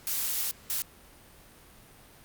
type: noise bursts at uneven times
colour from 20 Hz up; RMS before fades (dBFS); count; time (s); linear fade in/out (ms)
blue; -30; 2; 0.07-0.51 / 0.7-0.82; 0
effects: pink hiss -54 dBFS RMS until 2.24 s + Opus 48 kbps